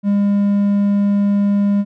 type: tone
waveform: triangle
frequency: 202.1 Hz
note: G#3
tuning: 47 cents flat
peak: -10 dBFS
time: 0.03-1.85 s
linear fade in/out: 50 ms
effects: none